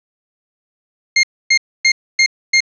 sawtooth tone bursts, 2125 Hz, C7, 26 cents sharp, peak -5 dBFS, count 5, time 1.16-2.605 s, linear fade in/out 5 ms, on 73 ms, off 270 ms, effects resampled to 16000 Hz + 7-bit

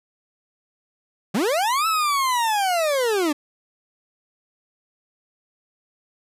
40% pulse linear two-way sweep, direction up then down, 164.1 to 1327 to 281.2 Hz, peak -18 dBFS, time 1.34-3.33 s, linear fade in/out 10 ms, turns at 1.87 s, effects resampled to 32000 Hz

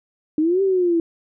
sine exponential two-way sweep, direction up then down, 300 to 394.7 to 328.7 Hz, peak -15 dBFS, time 0.38-1 s, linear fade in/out 2 ms, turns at 0.62 s, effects none

